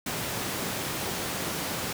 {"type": "high-pass noise", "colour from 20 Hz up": "pink", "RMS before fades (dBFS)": -32, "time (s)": [0.06, 1.93], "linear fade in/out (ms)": 5, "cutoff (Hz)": 120, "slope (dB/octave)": 12, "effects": []}